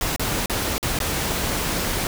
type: noise with dropouts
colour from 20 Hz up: pink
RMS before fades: -24 dBFS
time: 0.01-2.07 s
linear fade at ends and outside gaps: 1 ms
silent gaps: 0.162-0.195 / 0.459-0.497 / 0.781-0.828 / 0.989-1.002 s
effects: none